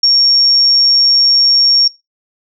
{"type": "tone", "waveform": "sine", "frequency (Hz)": 5530, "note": "F8", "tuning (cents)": -18, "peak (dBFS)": -6, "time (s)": [0.03, 1.88], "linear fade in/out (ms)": 5, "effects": ["noise-tail reverb RT60 0.2 s tail -18 dB re dry"]}